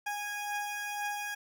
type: beating tone pair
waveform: 20% pulse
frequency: 823 / 825 Hz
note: G#5 / G#5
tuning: -16 / -12 cents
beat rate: 2 Hz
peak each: -36 / -30 dBFS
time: 0.06-1.35 s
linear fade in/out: 10 ms
effects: none